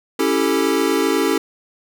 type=chord; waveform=square; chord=A dominant seventh; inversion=first; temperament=equal; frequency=277.2 / 329.6 / 392 / 440 Hz; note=C#4 / E4 / G4 / A4; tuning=0 / 0 / 0 / 0 cents; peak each=-22 dBFS; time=0.19-1.38 s; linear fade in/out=5 ms; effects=none